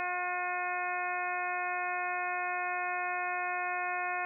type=harmonic tone; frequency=359 Hz; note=F4; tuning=48 cents sharp; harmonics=1 / 2 / 3 / 4 / 5 / 6 / 7; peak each=-46 / -35 / -39 / -39 / -39 / -42 / -40 dBFS; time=0-4.25 s; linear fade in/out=0 ms; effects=none